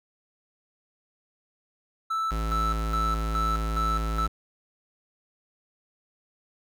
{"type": "tone with tremolo", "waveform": "triangle", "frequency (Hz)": 1318.5, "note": "E6", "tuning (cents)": 0, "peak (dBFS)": -23, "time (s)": [2.1, 4.27], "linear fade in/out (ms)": 10, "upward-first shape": "square", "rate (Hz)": 2.4, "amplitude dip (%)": 70}
{"type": "tone", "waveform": "square", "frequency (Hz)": 54.7, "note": "A1", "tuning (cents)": -9, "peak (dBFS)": -27, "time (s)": [2.31, 4.28], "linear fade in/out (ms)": 10}
{"effects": []}